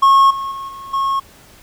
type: tone with level steps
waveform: triangle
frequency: 1090 Hz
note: C#6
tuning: 29 cents flat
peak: -5 / -19 / -23 / -28 / -13 dBFS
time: 0.02-1.2 s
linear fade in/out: 10 ms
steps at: 0.3 / 0.51 / 0.68 / 0.93 s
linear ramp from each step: 10 ms
effects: pink hiss -45 dBFS RMS until 1.62 s